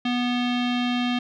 square tone with low-pass filter, 245.1 Hz, B3, 13 cents flat, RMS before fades -24 dBFS, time 0.05-1.19 s, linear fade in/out 5 ms, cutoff 3300 Hz, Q 3.5, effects none

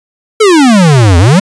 square exponential two-way sweep, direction down then up, 454.8 to 82 to 207.8 Hz, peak -3 dBFS, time 0.4-1.4 s, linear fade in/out 10 ms, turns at 1.18 s, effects resampled to 22050 Hz

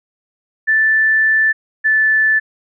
sine tone pair in turn, 1760 / 1750.4 Hz, A6 / A6, 0 / -9 cents, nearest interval unison, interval 9 cents, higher first, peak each -10 dBFS, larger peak neither, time 0.67-1.53 / 1.84-2.4 s, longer first, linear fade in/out 20 ms, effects none

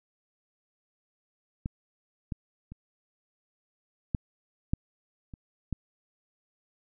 clicks, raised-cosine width 5 ms, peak -19 / -20 / -30 / -14 / -13 / -30 / -18 dBFS, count 7, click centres 1.659 / 2.322 / 2.72 / 4.148 / 4.735 / 5.338 / 5.727 s, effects none

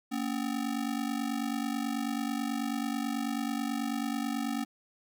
square ring-modulated tone, 255.3 Hz, C4, 42 cents flat, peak -28 dBFS, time 0.11-4.65 s, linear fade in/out 20 ms, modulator 24.6 Hz, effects none

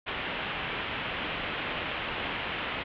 white low-pass noise, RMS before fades -34 dBFS, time 0.06-2.84 s, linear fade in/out 20 ms, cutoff 3200 Hz, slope 48 dB/octave, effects none

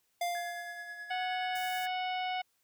square tone with exponential decay, 698.5 Hz, F5, in tune, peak -30 dBFS, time 0.21-1.5 s, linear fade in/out 5 ms, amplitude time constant 280 ms
triangle tone with tremolo, 1686 Hz, G#6, 26 cents sharp, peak -38 dBFS, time 0.35-1.87 s, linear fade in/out 0 ms, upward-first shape sine, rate 9.4 Hz, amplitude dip 50%
harmonic tone, 737 Hz, F#5, 7 cents flat, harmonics 1 / 2 / 3 / 4 / 5 / 6 / 7, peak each -33 / -45 / -40 / -42 / -49 / -58 / -54 dBFS, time 1.1-2.42 s, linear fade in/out 10 ms
white band-stop noise, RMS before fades -48 dBFS, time 1.55-1.86 s, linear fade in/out 5 ms, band 150 to 4500 Hz, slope 96 dB/octave
effects white hiss -75 dBFS RMS until 2.63 s

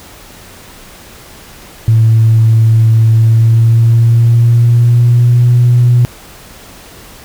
sine tone with pitch glide, 112.2 to 121.65 Hz, A2 to B2, +34 to -26 cents, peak -3 dBFS, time 1.88-6.05 s, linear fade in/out 0 ms, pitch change +140 cents, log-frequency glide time 3.11-5.5 s, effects tanh soft clip ceiling 0 dBFS + pink hiss -35 dBFS RMS until 7.24 s

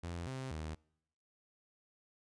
sawtooth tone with pitch steps, 85.7 / 131.5 / 78.1 Hz, F2 / C3 / D#2, -32 / +9 / +7 cents, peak -36 dBFS, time 0.03-0.75 s, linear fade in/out 10 ms, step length 240 ms, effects noise-tail reverb RT60 0.8 s tail -26 dB re dry + resampled to 22050 Hz

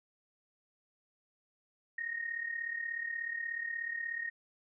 sine tone with amplitude modulation, 1859 Hz, A#6, 5 cents flat, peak -32 dBFS, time 1.98-4.3 s, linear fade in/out 5 ms, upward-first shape sine, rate 36.6 Hz, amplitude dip 70%, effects none

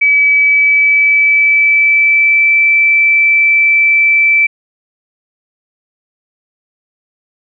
sine tone with pitch glide, 2289 to 2324 Hz, D7 to D7, -45 to -19 cents, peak -6 dBFS, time 0.01-4.47 s, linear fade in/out 10 ms, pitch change +26 cents, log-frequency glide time 0.33-2.56 s, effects none

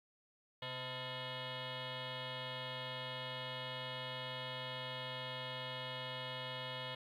sine tone with frequency modulation, 1396.9 Hz, F6, in tune, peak -40 dBFS, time 0.62-6.95 s, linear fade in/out 5 ms, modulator 382 Hz, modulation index 6, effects tanh soft clip ceiling -36 dBFS + 12-bit

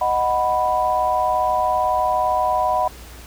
sine chord, B major, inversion first, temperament equal, 622.3 / 740 / 987.8 Hz, D#5 / F#5 / B5, 0 / 0 / 0 cents, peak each -23 / -20 / -20 dBFS, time 0.01-2.88 s, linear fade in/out 5 ms, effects added 60 Hz sine -39 dBFS peak until 3.26 s + pink hiss -42 dBFS RMS until 3.26 s

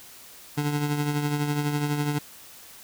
25% pulse tone with tremolo, 146.83 Hz, D3, in tune, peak -18 dBFS, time 0.57-2.19 s, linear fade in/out 10 ms, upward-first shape triangle, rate 12 Hz, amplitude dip 55%, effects white hiss -47 dBFS RMS until 2.83 s

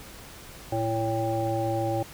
harmonic tone with a mistuned harmonic, 111.9 Hz, A2, 30 cents sharp, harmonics 1 / 3 / 5 / 7, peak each -30 / -30 / -30 / -30 dBFS, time 0.72-2.03 s, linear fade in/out 5 ms, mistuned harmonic 7, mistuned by +16 cents, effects pink hiss -45 dBFS RMS until 2.13 s

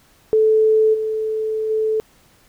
sine tone with level steps, 436.6 Hz, A4, 13 cents flat, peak -11 / -19 / -16 dBFS, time 0.33-2 s, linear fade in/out 0 ms, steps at 0.93 / 1.69 s, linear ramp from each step 20 ms, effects pink hiss -54 dBFS RMS until 2.48 s

